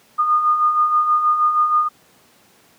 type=beating tone pair; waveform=sine; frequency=1218 / 1224.3 Hz; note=D#6 / D#6; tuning=-37 / -28 cents; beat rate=6.3 Hz; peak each=-23 / -14 dBFS; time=0.18-1.89 s; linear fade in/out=20 ms; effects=pink hiss -53 dBFS RMS until 2.78 s + high-pass 150 Hz 12 dB/octave